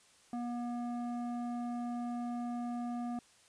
square tone with low-pass filter, 240.3 Hz, B3, 47 cents flat, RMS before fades -38 dBFS, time 0.33-3.19 s, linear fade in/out 2 ms, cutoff 860 Hz, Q 1.4, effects white hiss -64 dBFS RMS until 3.48 s + resampled to 22050 Hz

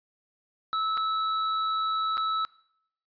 square tone with dropouts, 1304 Hz, E6, 19 cents flat, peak -26 dBFS, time 0.73-2.45 s, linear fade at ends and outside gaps 0 ms, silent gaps 0.972-0.976 / 2.171-2.178 s, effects noise-tail reverb RT60 0.7 s tail -21 dB re dry + resampled to 11025 Hz

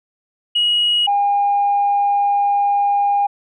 sine tone pair in turn, 2900 / 809.1 Hz, F#7 / G#5, -35 / -45 cents, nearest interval octave + minor seventh, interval 2210 cents, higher first, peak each -12 dBFS, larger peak neither, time 0.55-1.07 / 1.07-3.27 s, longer second, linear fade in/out 10 ms, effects tanh soft clip ceiling -9 dBFS

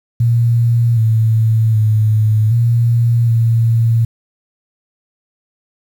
sine tone with pitch steps, 117.5 / 111.6 / 108.3 / 117.5 / 114.8 Hz, A#2 / A2 / A2 / A#2 / A#2, +14 / +25 / -27 / +14 / -26 cents, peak -9 dBFS, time 0.2-4.05 s, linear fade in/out 5 ms, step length 770 ms, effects 7-bit

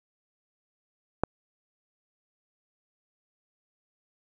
click, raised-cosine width 1 ms, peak -9 dBFS, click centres 1.236 s, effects none

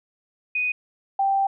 sine tone pair in turn, 2489 / 784 Hz, D#7 / G5, 0 / 0 cents, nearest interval octave + minor sixth, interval 2000 cents, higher first, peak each -21 / -18 dBFS, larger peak second, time 0.55-0.72 / 1.19-1.47 s, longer second, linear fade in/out 5 ms, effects none

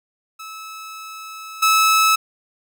sawtooth tone with level steps, 1300 Hz, E6, 24 cents flat, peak -29 / -9 dBFS, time 0.39-2.16 s, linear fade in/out 10 ms, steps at 1.62 s, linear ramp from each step 10 ms, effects none

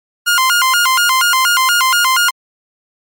sawtooth tone with vibrato, 1217 Hz, D#6, 39 cents flat, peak -6 dBFS, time 0.26-2.31 s, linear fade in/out 20 ms, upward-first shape square, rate 4.2 Hz, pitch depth 270 cents each way, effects MP3 96 kbps

